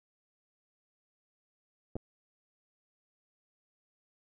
clicks, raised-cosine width 2 ms, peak -25 dBFS, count 2, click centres 1.956 / 1.965 s, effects none

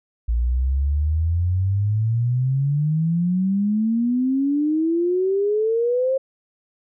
sine exponential sweep, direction up, 56.5 to 538 Hz, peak -17 dBFS, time 0.28-6.18 s, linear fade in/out 10 ms, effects none

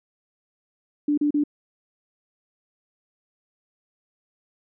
sine tone bursts, 293.7 Hz, D4, in tune, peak -18 dBFS, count 3, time 1.08-1.438 s, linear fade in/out 5 ms, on 96 ms, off 35 ms, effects none

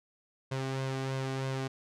sawtooth tone with flanger, 133.2 Hz, C3, 31 cents sharp, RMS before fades -34 dBFS, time 0.51-1.68 s, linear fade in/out 10 ms, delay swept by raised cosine 1.9 to 2.67 ms, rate 3.1 Hz, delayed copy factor +0.5, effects low-pass 7000 Hz 12 dB/octave

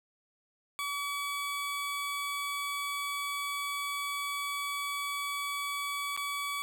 20% pulse tone with dropouts, 1140 Hz, C#6, 48 cents sharp, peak -28 dBFS, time 0.79-6.62 s, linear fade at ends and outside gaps 0 ms, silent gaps 6.165-6.175 s, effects none

